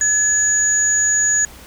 sine tone pair together, 1700 / 6800 Hz, G#6 / G#8, +40 / +40 cents, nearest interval 2 octaves, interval 2400 cents, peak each -20 / -14 dBFS, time 0.01-1.45 s, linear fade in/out 2 ms, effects added 64 Hz sine -46 dBFS peak until 1.66 s + pink hiss -41 dBFS RMS until 1.66 s

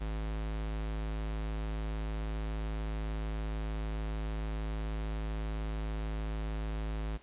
square tone, 53.4 Hz, G#1, 49 cents sharp, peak -34 dBFS, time 0-7.18 s, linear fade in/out 20 ms, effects pink hiss -59 dBFS RMS until 7.22 s + resampled to 8000 Hz

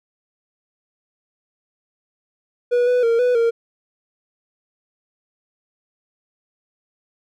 triangle tone with pitch steps, 486.5 / 495.2 / 462.1 / 494.7 / 462.9 Hz, B4 / B4 / A#4 / B4 / A#4, -26 / +5 / -15 / +3 / -12 cents, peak -12 dBFS, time 2.71-3.51 s, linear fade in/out 20 ms, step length 160 ms, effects none

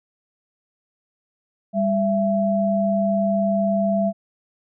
sine tone pair together, 198.89 / 669 Hz, G3 / E5, +25 / +25 cents, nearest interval octave + major sixth, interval 2100 cents, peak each -20 dBFS, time 1.73-4.13 s, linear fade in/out 50 ms, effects none

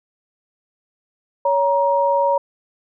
sine tone pair together, 561 / 943.5 Hz, C#5 / A#5, +21 / +21 cents, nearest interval major sixth, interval 900 cents, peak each -17 dBFS, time 1.45-2.38 s, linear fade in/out 5 ms, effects none

